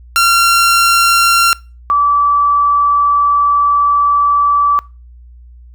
sawtooth / sine tone pair in turn, 1373 / 1156.1 Hz, F6 / D6, -30 / -28 cents, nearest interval minor third, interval 298 cents, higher first, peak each -4 / -8 dBFS, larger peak first, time 0.16-1.53 / 1.9-4.79 s, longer second, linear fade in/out 0 ms, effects noise-tail reverb RT60 0.3 s tail -23 dB re dry + added 60 Hz sine -35 dBFS peak until 5.74 s

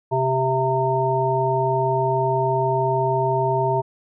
harmonic tone with a mistuned harmonic, 130.81 Hz, C3, in tune, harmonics 1 / 3 / 5 / 7, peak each -24 / -23 / -24 / -22 dBFS, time 0.11-3.82 s, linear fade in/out 20 ms, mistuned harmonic 5, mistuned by +21 cents, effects none

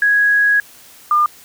sine tone pair in turn, 1661.2 / 1204.3 Hz, G#6 / D6, 0 / +43 cents, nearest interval tritone, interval 557 cents, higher first, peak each -10 dBFS, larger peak neither, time 0.02-0.6 / 1.11-1.26 s, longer first, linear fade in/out 2 ms, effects white hiss -43 dBFS RMS until 1.44 s

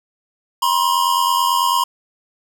square tone pair together, 964.9 / 1054 Hz, B5 / C6, -41 / +12 cents, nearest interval major second, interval 153 cents, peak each -18 dBFS, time 0.62-1.84 s, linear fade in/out 5 ms, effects none

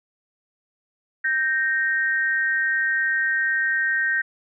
sine tone pair together, 1563 / 1858.7 Hz, G6 / A#6, -6 / -6 cents, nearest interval minor third, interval 300 cents, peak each -22 dBFS, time 1.24-4.22 s, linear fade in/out 10 ms, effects none

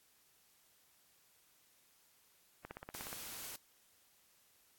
click train, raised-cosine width 0.5 ms, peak -30 dBFS, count 9, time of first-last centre 2.65-3.129 s, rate 16.7 Hz
white noise, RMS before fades -47 dBFS, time 2.94-3.56 s, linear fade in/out 2 ms
effects white hiss -70 dBFS RMS until 4.78 s + AAC 64 kbps

